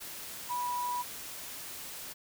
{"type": "tone in noise", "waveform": "sine", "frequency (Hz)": 979, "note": "B5", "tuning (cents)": -15, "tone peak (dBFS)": -31, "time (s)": [0.49, 1.03], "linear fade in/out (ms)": 20, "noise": "white", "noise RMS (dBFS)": -43, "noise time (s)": [0, 2.14], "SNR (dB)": 9, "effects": []}